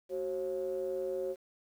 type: ring-modulated tone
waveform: triangle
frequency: 81.8 Hz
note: E2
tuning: 13 cents flat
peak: -27 dBFS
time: 0.09-1.36 s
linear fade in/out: 50 ms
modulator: 457 Hz
effects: tanh soft clip ceiling -23 dBFS + 10-bit